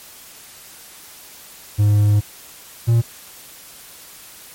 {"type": "tone pair in turn", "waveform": "triangle", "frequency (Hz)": [103.83, 116.55], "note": ["G#2", "A#2"], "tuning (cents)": [0, 0], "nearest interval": "major second", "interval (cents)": 200, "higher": "second", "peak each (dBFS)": -9, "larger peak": "neither", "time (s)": [[1.78, 2.21], [2.87, 3.02]], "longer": "first", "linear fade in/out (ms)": 20, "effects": ["white hiss -41 dBFS RMS until 4.54 s", "MP3 64 kbps"]}